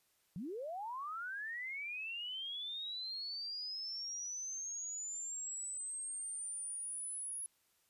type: linear sweep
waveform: sine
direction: up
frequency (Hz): 153.6 to 10548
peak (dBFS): -40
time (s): 0.36-7.46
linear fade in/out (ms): 0
effects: white hiss -75 dBFS RMS until 7.89 s + resampled to 32000 Hz